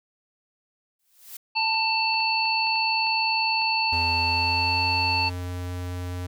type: noise with exponential growth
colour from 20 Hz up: blue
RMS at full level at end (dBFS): -36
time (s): 0.99-1.37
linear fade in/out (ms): 5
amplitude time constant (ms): 81
type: harmonic tone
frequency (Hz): 890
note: A5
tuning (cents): +20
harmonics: 1 / 3 / 5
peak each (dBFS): -25 / -25 / -26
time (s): 1.55-5.3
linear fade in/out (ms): 20
type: clicks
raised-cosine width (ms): 0.3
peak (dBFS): -29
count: 9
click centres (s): 1.743 / 2.141 / 2.204 / 2.455 / 2.67 / 2.758 / 3.068 / 3.617 / 4.015
type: tone with pitch glide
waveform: square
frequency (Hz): 84.7 to 89.53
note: E2 to F2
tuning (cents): +48 to +44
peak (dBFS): -30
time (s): 3.92-6.27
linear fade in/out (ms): 10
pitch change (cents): +96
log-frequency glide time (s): 4.19-4.84
effects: none